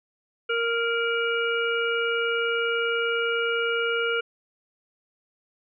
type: harmonic tone with a mistuned harmonic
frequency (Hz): 464.9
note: A#4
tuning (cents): -5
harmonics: 1 / 3 / 5 / 6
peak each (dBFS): -26 / -26 / -32 / -32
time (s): 0.49-4.21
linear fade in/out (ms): 10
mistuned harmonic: 6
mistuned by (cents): +55
effects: none